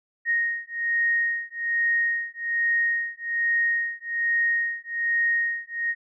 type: beating tone pair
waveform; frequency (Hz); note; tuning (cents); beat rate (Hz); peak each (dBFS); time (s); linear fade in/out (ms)
sine; 1864.7 / 1865.9; A#6 / A#6; 0 / +1; 1.2; -25; 0.25-5.95; 50
effects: none